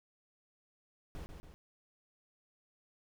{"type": "noise with echo", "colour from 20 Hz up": "brown", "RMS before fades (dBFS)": -44, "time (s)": [1.15, 1.26], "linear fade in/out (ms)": 0, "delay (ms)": 140, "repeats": 2, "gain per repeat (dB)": -5, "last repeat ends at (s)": 1.54, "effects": []}